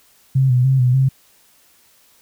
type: tone with vibrato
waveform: sine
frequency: 129 Hz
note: C3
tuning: 24 cents flat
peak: -11 dBFS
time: 0.35-1.09 s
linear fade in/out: 10 ms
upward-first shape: square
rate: 3.4 Hz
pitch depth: 55 cents each way
effects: white hiss -54 dBFS RMS until 2.21 s